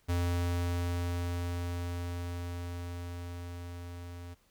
square tone with level ramp, 87.3 Hz, F2, in tune, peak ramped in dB -28 to -43 dBFS, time 0.08-4.35 s, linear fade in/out 20 ms, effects pink hiss -69 dBFS RMS until 4.5 s

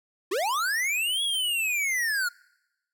square linear two-way sweep, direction up then down, 328.5 to 3368 to 1396 Hz, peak -25 dBFS, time 0.31-2.29 s, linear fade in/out 10 ms, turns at 1.23 s, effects noise-tail reverb RT60 1.0 s tail -26 dB re dry

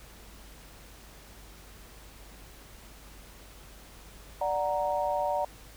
sine chord, D augmented, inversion none, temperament equal, 587.3 / 740 / 932.3 Hz, D5 / F#5 / A#5, 0 / 0 / 0 cents, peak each -30 / -31 / -31 dBFS, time 4.41-5.45 s, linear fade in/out 5 ms, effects added 50 Hz sine -51 dBFS peak until 5.76 s + pink hiss -52 dBFS RMS until 5.76 s

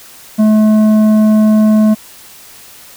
sine tone with tanh clipping, 215.2 Hz, A3, 38 cents flat, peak -7 dBFS, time 0.38-1.95 s, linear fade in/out 20 ms, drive 9 dB, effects white hiss -37 dBFS RMS until 2.96 s

